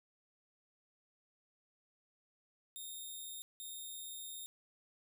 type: tone bursts at uneven times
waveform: 10% pulse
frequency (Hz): 3677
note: A#7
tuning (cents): -24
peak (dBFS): -37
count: 2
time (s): 2.76-3.42 / 3.6-4.46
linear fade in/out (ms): 0
effects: none